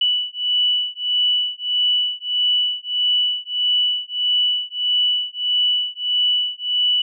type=beating tone pair; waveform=sine; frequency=2960 / 2961.6 Hz; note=F#7 / F#7; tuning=0 / +1 cents; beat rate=1.6 Hz; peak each=-20 dBFS; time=0.01-7.02 s; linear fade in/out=5 ms; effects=none